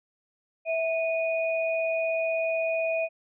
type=tone pair together; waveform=sine; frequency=654 / 2471 Hz; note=E5 / D#7; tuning=-14 / -13 cents; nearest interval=octave + major seventh; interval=2301 cents; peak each=-25 / -31 dBFS; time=0.65-3.09 s; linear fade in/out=50 ms; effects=none